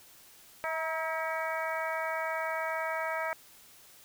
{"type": "harmonic tone with a mistuned harmonic", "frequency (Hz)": 322.1, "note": "E4", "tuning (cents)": -40, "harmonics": [2, 3, 4, 5, 6, 7], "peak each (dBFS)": [-35, -37, -38, -39, -40, -40], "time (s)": [0.64, 3.33], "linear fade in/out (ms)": 0, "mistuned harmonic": 3, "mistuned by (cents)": -33, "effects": ["white hiss -56 dBFS RMS until 4.04 s"]}